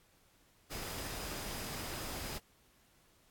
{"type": "tone in noise", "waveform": "sine", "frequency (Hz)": 4978, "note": "D#8", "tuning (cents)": 0, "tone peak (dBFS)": -53, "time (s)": [0.7, 2.39], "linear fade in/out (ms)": 20, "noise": "pink", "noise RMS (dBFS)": -42, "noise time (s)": [0.7, 2.39], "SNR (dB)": -14, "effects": ["pink hiss -68 dBFS RMS until 3.3 s", "AAC 64 kbps"]}